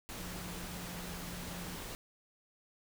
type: tone in noise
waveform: sine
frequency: 177.2 Hz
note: F3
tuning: 25 cents sharp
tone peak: -46 dBFS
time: 0.19-1.76 s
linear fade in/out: 0 ms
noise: pink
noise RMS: -44 dBFS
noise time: 0.09-1.95 s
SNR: -5 dB
effects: none

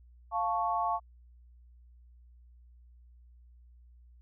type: chord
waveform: sine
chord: F augmented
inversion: none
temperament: equal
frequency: 698.5 / 880 / 1108.7 Hz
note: F5 / A5 / C#6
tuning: 0 / 0 / 0 cents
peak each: -32 dBFS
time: 0.31-1 s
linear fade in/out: 50 ms
effects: added 60 Hz sine -54 dBFS peak until 4.21 s

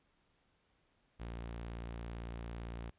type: tone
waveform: sawtooth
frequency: 57.8 Hz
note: A#1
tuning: 14 cents flat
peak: -38 dBFS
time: 1.19-2.91 s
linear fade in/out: 20 ms
effects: pink hiss -75 dBFS RMS until 2.98 s + resampled to 8000 Hz

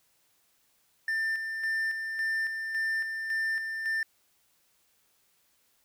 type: tone with tremolo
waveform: triangle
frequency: 1790 Hz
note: A6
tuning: 29 cents sharp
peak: -25 dBFS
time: 1.08-4.03 s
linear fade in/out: 2 ms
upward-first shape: square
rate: 1.8 Hz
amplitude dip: 45%
effects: white hiss -69 dBFS RMS until 5.84 s

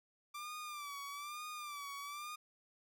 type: tone with vibrato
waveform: sawtooth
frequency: 1174.7 Hz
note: D6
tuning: in tune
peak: -40 dBFS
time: 0.34-2.36 s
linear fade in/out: 10 ms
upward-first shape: sine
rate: 1.1 Hz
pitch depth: 76 cents each way
effects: none

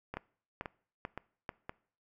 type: two click trains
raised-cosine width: 0.5 ms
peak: -24 / -22 dBFS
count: 4 / 4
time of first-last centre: 0.14-1.694 / 0.17-1.492 s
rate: 1.93 / 2.27 Hz
effects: noise-tail reverb RT60 0.5 s tail -22 dB re dry

